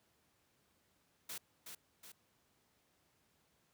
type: noise with echo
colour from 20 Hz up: white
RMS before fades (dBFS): -45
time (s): 1.29-1.38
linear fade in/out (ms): 5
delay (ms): 370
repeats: 2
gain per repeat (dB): -5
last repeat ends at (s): 2.12
effects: pink hiss -75 dBFS RMS until 3.73 s + high-pass 80 Hz 12 dB/octave